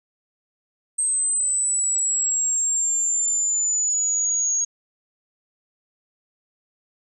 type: exponential sweep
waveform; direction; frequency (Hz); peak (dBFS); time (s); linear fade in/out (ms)
sine; down; 8300 to 6590; -19; 0.98-4.65; 10
effects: none